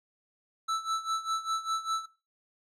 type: tone with tremolo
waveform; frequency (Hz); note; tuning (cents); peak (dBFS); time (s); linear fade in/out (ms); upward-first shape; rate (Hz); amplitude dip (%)
square; 1318.5; E6; 0; -27; 0.68-2.06; 10; sine; 5; 85
effects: noise-tail reverb RT60 0.3 s tail -17 dB re dry + low-pass 7000 Hz 12 dB/octave